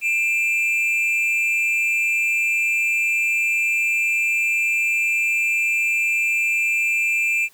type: tone pair together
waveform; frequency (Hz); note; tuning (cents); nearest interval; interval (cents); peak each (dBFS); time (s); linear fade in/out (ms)
triangle; 2382 / 2632; D7 / E7; +24 / -3; major second; 173; -18 / -20; 0.01-7.49; 50
effects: white hiss -54 dBFS RMS until 7.53 s